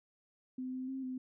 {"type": "tone with pitch steps", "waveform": "sine", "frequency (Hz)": [256.3, 257.7, 265.4, 256.5], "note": ["C4", "C4", "C4", "C4"], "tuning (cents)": [-36, -26, 25, -34], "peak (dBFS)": -37, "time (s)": [0.58, 1.18], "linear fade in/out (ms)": 5, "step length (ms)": 150, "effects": []}